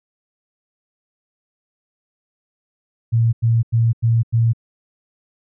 sine tone bursts, 115.2 Hz, A#2, 20 cents flat, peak -12 dBFS, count 5, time 3.12-4.534 s, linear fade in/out 20 ms, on 210 ms, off 91 ms, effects none

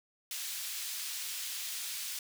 pink high-pass noise, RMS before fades -39 dBFS, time 0.31-2.19 s, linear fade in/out 2 ms, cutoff 3200 Hz, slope 12 dB/octave, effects none

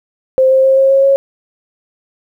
sine tone with pitch steps, 523.3 / 528.2 / 533.1 / 538 / 543 / 548 Hz, C5 / C5 / C5 / C5 / C#5 / C#5, 0 / +16 / +32 / +48 / -36 / -20 cents, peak -6 dBFS, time 0.38-1.16 s, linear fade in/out 0 ms, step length 130 ms, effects 8-bit

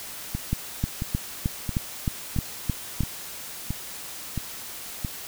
two click trains, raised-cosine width 5 ms, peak -11 / -15 dBFS, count 9 / 8, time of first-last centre 0.53-3.007 / 0.35-5.048 s, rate 3.23 / 1.49 Hz, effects white hiss -38 dBFS RMS until 5.27 s

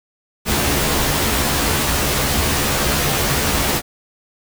pink noise with comb filter, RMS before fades -18 dBFS, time 0.45-3.82 s, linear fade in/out 50 ms, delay 14 ms, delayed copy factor +0.9, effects none

